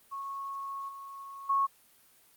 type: tone with level steps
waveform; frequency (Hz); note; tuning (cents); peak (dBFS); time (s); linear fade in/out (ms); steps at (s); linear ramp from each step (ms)
sine; 1100; C#6; -14; -35 / -41 / -24; 0.11-1.67; 20; 0.88 / 1.49; 10
effects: white hiss -62 dBFS RMS until 2.36 s + Opus 32 kbps